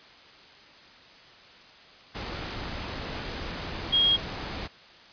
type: tone in noise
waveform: sine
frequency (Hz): 3264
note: G#7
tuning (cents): -31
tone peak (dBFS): -19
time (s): 3.92-4.17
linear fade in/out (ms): 20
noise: pink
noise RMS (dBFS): -35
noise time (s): 2.14-4.68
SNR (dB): +13
effects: white hiss -51 dBFS RMS until 5.12 s + resampled to 11025 Hz